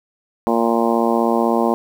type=harmonic tone; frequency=116 Hz; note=A#2; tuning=8 cents flat; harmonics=2 / 3 / 4 / 5 / 6 / 7 / 8 / 9; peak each=-19 / -21 / -22 / -23 / -24 / -24 / -25 / -26 dBFS; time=0.47-1.74 s; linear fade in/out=0 ms; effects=7-bit